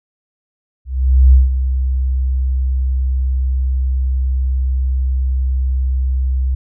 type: tone with ADSR envelope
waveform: sine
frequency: 64.8 Hz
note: C2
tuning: 16 cents flat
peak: -3 dBFS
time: 0.85-6.55 s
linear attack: 480 ms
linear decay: 160 ms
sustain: -10 dB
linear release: 6 ms
effects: none